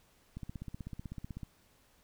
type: click train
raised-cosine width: 5 ms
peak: -29 dBFS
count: 18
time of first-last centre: 0.37-1.433 s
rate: 16 Hz
effects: pink hiss -67 dBFS RMS until 2.03 s